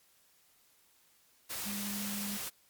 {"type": "tone in noise", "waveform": "sine", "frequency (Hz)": 203.4, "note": "G#3", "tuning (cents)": -36, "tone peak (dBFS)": -38, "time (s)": [1.65, 2.38], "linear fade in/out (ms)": 20, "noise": "white", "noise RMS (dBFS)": -39, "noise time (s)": [1.49, 2.5], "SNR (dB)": -2, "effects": ["white hiss -67 dBFS RMS until 2.69 s", "MP3 96 kbps"]}